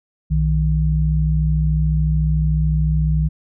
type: tone pair together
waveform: sine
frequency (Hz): 61.74 / 155.58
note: B1 / D#3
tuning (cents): 0 / 0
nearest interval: octave + major third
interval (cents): 1600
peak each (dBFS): -17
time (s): 0.3-3.29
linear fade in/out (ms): 20
effects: none